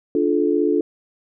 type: chord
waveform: sine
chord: D minor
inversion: none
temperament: equal with one note detuned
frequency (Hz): 293.7 / 349.2 / 432.7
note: D4 / F4 / A4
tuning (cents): 0 / 0 / -29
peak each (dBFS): -20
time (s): 0.15-0.81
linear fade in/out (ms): 2
effects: none